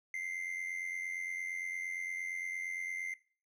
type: tone with amplitude modulation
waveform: triangle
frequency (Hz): 2086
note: C7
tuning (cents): -6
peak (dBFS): -32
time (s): 0.14-3.14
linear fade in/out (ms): 2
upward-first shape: sine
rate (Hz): 88.7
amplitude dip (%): 65
effects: noise-tail reverb RT60 0.4 s tail -19 dB re dry